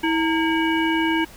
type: harmonic tone with a mistuned harmonic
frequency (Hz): 324.1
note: E4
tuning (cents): -29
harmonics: 1 / 3 / 5 / 7 / 9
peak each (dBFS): -20 / -25 / -27 / -28 / -30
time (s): 0.03-1.25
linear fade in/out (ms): 10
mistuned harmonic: 3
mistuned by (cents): -100
effects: added 50 Hz sine -47 dBFS peak until 1.36 s + pink hiss -45 dBFS RMS until 1.36 s